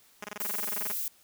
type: tone bursts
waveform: 5% pulse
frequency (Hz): 207.7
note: G#3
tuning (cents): 0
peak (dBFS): -25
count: 16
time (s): 0.22-0.919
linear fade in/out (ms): 5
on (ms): 24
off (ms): 21
type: noise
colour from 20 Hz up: violet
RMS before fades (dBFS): -33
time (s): 0.4-1.08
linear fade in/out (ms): 2
effects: white hiss -61 dBFS RMS until 1.23 s